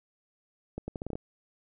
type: accelerating click train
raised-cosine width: 2 ms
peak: -22 dBFS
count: 8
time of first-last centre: 0.78-1.155 s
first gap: 100 ms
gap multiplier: 0.78
effects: none